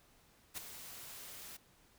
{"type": "noise with ADSR envelope", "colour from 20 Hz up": "white", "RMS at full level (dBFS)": -40, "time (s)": [0.54, 1.57], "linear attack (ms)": 34, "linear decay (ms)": 11, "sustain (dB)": -10, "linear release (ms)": 7, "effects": ["pink hiss -67 dBFS RMS until 1.98 s"]}